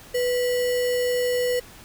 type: tone with sample-and-hold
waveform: sine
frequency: 493.9 Hz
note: B4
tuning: in tune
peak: -20 dBFS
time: 0.14-1.6 s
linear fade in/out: 10 ms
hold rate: 2450 Hz
effects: pink hiss -46 dBFS RMS until 1.84 s